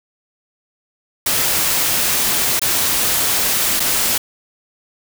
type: noise with dropouts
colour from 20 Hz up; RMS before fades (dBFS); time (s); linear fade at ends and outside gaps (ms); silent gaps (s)
white; -17; 1.26-4.18; 5; 2.595-2.616 / 3.797-3.801
effects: none

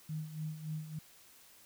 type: tone with tremolo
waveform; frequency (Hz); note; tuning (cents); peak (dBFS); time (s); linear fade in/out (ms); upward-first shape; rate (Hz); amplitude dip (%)
sine; 155.56; D#3; 0; -35; 0.09-0.99; 5; sine; 3.5; 70
effects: white hiss -60 dBFS RMS until 1.65 s

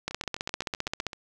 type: two click trains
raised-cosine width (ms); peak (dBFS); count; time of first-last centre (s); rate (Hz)
0.2; -12 / -21; 16 / 9; 0.08-1.067 / 0.11-1.132; 15.2 / 7.83
effects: none

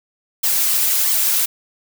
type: noise with flanger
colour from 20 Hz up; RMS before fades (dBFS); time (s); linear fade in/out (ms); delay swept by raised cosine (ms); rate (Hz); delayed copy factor
blue; -17; 0.43-1.46; 10; 0.92 to 5.12; 1.5; +0.55
effects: none

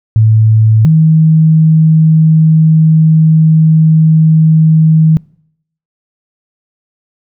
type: tone pair in turn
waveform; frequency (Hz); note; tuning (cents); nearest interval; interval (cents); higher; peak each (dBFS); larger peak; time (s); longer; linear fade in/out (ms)
sine; 110 / 158.69; A2 / D#3; 0 / +34; tritone; 634; second; -3; neither; 0.16-0.85 / 0.85-5.17; second; 0
effects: noise-tail reverb RT60 0.7 s tail -25 dB re dry

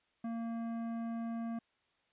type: tone with tanh clipping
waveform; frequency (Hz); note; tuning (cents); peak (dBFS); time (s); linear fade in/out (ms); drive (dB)
sine; 230; A#3; -23; -38; 0.24-1.59; 5; 13
effects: white hiss -75 dBFS RMS until 2.12 s + resampled to 8000 Hz

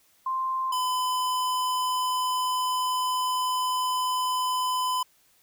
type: tone pair in turn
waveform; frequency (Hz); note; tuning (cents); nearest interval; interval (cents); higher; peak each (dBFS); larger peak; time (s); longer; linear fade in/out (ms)
sine / square; 1046.5 / 1010.7; C6 / B5; 0 / +40; minor second; 60; first; -25; neither; 0.26-0.72 / 0.72-5.03; second; 5
effects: white hiss -63 dBFS RMS until 5.42 s

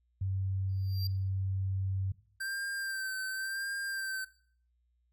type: tone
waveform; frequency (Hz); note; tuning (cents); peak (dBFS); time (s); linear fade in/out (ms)
sine; 95.8; G2; -39; -30; 0.21-2.12; 5
type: tone with exponential growth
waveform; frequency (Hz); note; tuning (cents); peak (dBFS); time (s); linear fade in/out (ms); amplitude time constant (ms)
square; 4727; D8; +10; -36; 0.69-1.07; 2; 82
type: tone with vibrato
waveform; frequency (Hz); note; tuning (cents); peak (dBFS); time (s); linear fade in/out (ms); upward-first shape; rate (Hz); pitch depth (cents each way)
square; 1568; G6; 0; -35; 2.4-4.25; 10; sine; 0.92; 37
effects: noise-tail reverb RT60 0.5 s tail -17 dB re dry + added 60 Hz sine -70 dBFS peak until 5.12 s

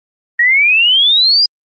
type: exponential sweep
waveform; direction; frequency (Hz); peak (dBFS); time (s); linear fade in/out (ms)
sine; up; 1864.7 to 4978; -7; 0.39-1.46; 5
effects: Opus 24 kbps

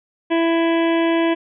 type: harmonic tone with a mistuned harmonic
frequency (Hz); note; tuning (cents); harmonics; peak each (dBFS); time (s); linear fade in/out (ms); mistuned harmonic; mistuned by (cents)
332.1; E4; +13; 1 / 2 / 3 / 5 / 6 / 7 / 8 / 9 / 10; -16 / -22 / -26 / -30 / -32 / -33 / -34 / -35 / -36; 0.3-1.35; 20; 8; -17
effects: none

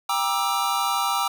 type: chord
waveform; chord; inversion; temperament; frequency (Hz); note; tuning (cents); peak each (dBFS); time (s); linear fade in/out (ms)
square; E half-diminished seventh; first; just; 791.1 / 949.3 / 1186.7 / 1318.5; G5 / Bb5 / D6 / E6; +16 / +31 / +18 / 0; -28; 0.09-1.28; 5
effects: none

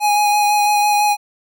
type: tone with vibrato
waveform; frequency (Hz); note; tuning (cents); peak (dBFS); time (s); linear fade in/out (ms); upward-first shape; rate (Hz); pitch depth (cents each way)
square; 830.6; G#5; 0; -13; 0-1.17; 50; sine; 6; 15
effects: none

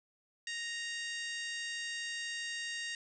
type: harmonic tone with a mistuned harmonic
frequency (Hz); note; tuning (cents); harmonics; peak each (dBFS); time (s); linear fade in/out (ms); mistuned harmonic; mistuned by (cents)
932.3; A#5; 0; 2 / 3 / 4 / 5 / 6 / 7 / 8 / 9; -40 / -44 / -46 / -48 / -50 / -51 / -52 / -53; 0.47-2.95; 2; 9; -55
effects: none

